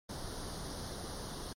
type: noise with comb filter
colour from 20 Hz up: pink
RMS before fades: -42 dBFS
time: 0.09-1.53 s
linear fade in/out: 5 ms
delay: 0.2 ms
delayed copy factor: +0.8
effects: low-pass 11000 Hz 12 dB/octave + MP3 64 kbps